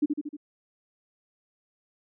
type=tone with echo; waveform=sine; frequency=295.6 Hz; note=D4; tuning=11 cents sharp; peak=-19 dBFS; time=0.02-0.06 s; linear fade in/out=10 ms; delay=77 ms; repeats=4; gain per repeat=-4 dB; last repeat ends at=0.368 s; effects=none